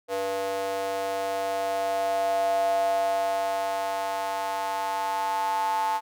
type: tone with high-pass filter sweep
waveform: square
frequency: 97.4 Hz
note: G2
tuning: 11 cents flat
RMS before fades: -27 dBFS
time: 0.08-6.01 s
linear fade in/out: 50 ms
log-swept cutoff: 550 to 890 Hz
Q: 9.2
effects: none